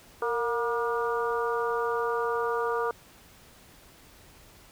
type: harmonic tone with a mistuned harmonic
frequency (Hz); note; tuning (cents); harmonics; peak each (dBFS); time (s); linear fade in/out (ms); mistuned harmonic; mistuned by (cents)
238.7; A#3; +41; 2 / 3 / 4 / 5 / 6; -28 / -38 / -33 / -32 / -36; 0.22-2.91; 2; 2; -50
effects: pink hiss -54 dBFS RMS until 4.71 s